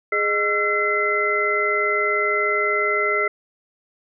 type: tone cluster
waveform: sine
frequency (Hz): 416.5 / 615 / 1350 / 2048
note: G#4 / D#5 / E6 / C7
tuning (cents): +5 / -20 / +41 / -38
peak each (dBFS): -24 / -28 / -23 / -21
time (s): 0.12-3.28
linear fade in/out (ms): 5
effects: none